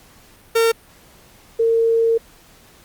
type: tone pair in turn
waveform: 45% pulse / sine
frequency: 456.5 / 456.5 Hz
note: A#4 / A#4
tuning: -36 / -36 cents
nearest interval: unison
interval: 0 cents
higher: neither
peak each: -13 dBFS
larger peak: neither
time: 0.55-0.72 / 1.59-2.18 s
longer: second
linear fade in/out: 10 ms
effects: pink hiss -49 dBFS RMS until 2.84 s + Opus 48 kbps